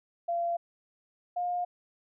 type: tone pair in turn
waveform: sine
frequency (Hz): 686 / 710.5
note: F5 / F5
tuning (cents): -31 / +30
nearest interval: minor second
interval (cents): 61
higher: second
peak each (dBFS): -27 / -28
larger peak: first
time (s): 0.28-0.57 / 1.36-1.65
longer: neither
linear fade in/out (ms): 10
effects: none